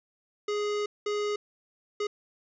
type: tone bursts at uneven times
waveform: square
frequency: 415.6 Hz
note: G#4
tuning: 1 cent sharp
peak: -28 dBFS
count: 3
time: 0.48-0.86 / 1.06-1.36 / 2-2.07 s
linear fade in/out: 5 ms
effects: resampled to 16000 Hz + 10-bit